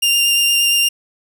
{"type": "tone with vibrato", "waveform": "sawtooth", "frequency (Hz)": 2794, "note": "F7", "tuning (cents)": 0, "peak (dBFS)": -9, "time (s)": [0.02, 0.89], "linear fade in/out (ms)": 10, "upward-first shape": "sine", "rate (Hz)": 8.6, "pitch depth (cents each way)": 10, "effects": []}